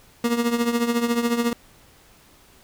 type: tone with tremolo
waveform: 30% pulse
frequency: 236.1 Hz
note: A#3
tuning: 22 cents sharp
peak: -14 dBFS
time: 0.24-1.53 s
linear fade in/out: 2 ms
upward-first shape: triangle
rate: 14 Hz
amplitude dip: 75%
effects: pink hiss -53 dBFS RMS until 2.63 s